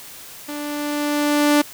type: tone with level ramp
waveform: sawtooth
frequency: 293.7 Hz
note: D4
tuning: in tune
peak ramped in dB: -24 to -8 dBFS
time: 0.48-1.62 s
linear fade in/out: 10 ms
effects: white hiss -39 dBFS RMS until 1.73 s